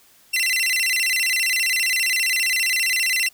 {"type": "tone with vibrato", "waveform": "sawtooth", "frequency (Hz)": 2349, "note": "D7", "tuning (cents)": 0, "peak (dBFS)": -15, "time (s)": [0.33, 3.29], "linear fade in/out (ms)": 10, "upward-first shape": "square", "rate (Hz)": 15, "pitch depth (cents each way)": 250, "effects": ["white hiss -54 dBFS RMS until 3.33 s"]}